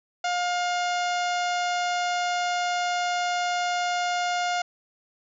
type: harmonic tone with a mistuned harmonic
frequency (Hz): 710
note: F5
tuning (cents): +28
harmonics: 1 / 2 / 3 / 4 / 5 / 6 / 7 / 8 / 9 / 10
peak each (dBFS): -25 / -31 / -35 / -37 / -39 / -41 / -42 / -43 / -44 / -45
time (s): 0.24-4.62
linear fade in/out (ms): 5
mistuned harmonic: 5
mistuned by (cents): -17
effects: none